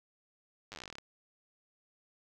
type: slowing click train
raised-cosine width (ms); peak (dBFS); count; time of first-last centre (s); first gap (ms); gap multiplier
0.2; -27; 16; 0.72-0.984; 9; 1.09
effects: none